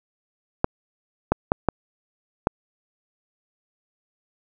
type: clicks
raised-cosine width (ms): 1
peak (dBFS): -3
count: 5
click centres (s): 0.644 / 1.32 / 1.519 / 1.687 / 2.471
effects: none